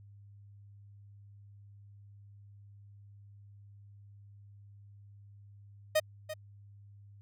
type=tone with echo; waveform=45% pulse; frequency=620 Hz; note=D#5; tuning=6 cents flat; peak=-24 dBFS; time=5.95-6 s; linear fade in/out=10 ms; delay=340 ms; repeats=1; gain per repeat=-13 dB; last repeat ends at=6.34 s; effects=added 101 Hz sine -52 dBFS peak until 7.21 s